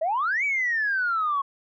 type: exponential two-way sweep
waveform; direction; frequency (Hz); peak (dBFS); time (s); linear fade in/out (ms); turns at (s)
sine; up then down; 609 to 2323 to 1089; -21; 0.01-1.42; 10; 0.44
effects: tanh soft clip ceiling -17 dBFS

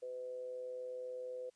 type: tone with amplitude modulation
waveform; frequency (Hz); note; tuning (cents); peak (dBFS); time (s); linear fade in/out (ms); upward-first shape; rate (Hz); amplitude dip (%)
sine; 504; B4; +35; -39; 0.02-1.5; 10; sine; 128; 45
effects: white hiss -75 dBFS RMS until 1.55 s + resampled to 22050 Hz

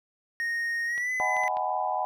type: tone with pitch glide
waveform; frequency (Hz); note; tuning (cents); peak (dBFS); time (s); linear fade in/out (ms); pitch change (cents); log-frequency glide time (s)
triangle; 1859 to 2016; A#6 to B6; -5 to +35; -25; 0.4-1.48; 0; +140; 0.86-1.12
type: clicks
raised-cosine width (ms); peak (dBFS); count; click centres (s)
0.3; -27; 4; 0.979 / 1.367 / 1.436 / 1.57
type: chord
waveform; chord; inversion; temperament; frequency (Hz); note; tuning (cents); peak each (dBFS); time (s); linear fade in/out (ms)
sine; G# minor seventh; second; just; 623 / 747.5 / 830.6 / 996.7; D#5 / F#5 / G#5 / B5; +2 / +17 / 0 / +16; -34 / -29 / -31 / -32; 1.2-2.05; 0
effects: none

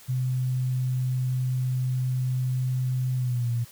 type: tone with pitch glide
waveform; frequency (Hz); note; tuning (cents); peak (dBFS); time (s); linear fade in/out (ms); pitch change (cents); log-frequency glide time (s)
sine; 127.9 to 118.65; C3 to A#2; -39 to +31; -23; 0.08-3.65; 20; -130; 3.16-3.51
effects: white hiss -50 dBFS RMS until 3.71 s

